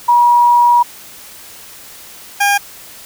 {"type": "tone pair in turn", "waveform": ["sine", "20% pulse"], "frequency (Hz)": [960, 807.9], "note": ["B5", "G#5"], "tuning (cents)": [-49, -48], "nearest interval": "minor third", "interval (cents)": 299, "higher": "first", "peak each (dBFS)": [-6, -5], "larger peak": "second", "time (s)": [[0.08, 0.83], [2.4, 2.58]], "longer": "first", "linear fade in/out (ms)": 10, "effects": ["white hiss -36 dBFS RMS until 3.05 s"]}